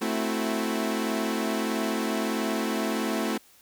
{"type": "chord", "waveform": "sawtooth", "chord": "F# half-diminished seventh", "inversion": "first", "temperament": "equal with one note detuned", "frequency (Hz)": [220, 261.6, 328.5, 370], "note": ["A3", "C4", "E4", "F#4"], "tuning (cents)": [0, 0, -6, 0], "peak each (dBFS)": [-25, -28, -28, -31], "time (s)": [0.01, 3.38], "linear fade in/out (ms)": 10, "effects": ["white hiss -57 dBFS RMS until 3.61 s"]}